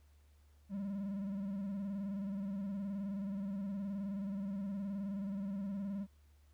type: tone with vibrato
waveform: triangle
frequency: 197.5 Hz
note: G3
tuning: 13 cents sharp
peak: -35 dBFS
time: 0.69-6.07 s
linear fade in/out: 50 ms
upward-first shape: square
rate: 19 Hz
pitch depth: 55 cents each way
effects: added 73 Hz sine -62 dBFS peak until 6.53 s + pink hiss -75 dBFS RMS until 6.53 s